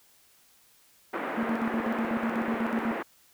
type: band-pass noise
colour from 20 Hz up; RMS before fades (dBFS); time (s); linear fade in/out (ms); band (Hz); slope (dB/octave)
pink; -33; 1.13-3.03; 10; 270 to 2000; 24
type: tone with tremolo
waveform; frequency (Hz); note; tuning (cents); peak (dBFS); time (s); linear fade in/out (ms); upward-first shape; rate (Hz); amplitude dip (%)
triangle; 228.1; A#3; -37; -24; 1.37-2.97; 10; square; 8.1; 70
effects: white hiss -61 dBFS RMS until 3.33 s